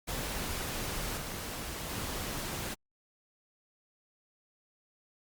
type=noise with level steps; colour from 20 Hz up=pink; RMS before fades=-36 / -39 / -37 dBFS; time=0.07-2.75 s; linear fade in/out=20 ms; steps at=1.17 / 1.89 s; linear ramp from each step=5 ms; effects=Opus 48 kbps